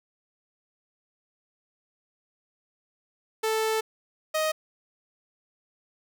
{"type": "tone pair in turn", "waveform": "sawtooth", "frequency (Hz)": [440, 625.1], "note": ["A4", "D#5"], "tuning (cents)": [0, 8], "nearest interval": "tritone", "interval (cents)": 608, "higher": "second", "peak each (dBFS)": -20, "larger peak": "neither", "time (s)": [[3.43, 3.81], [4.34, 4.52]], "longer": "first", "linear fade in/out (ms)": 10, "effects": []}